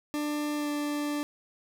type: tone with pitch glide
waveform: 40% pulse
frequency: 296.7 to 293.6 Hz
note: D4 to D4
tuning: +18 to 0 cents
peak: -28 dBFS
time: 0.14-1.23 s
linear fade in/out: 0 ms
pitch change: -18 cents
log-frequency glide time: 0.56-0.69 s
effects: none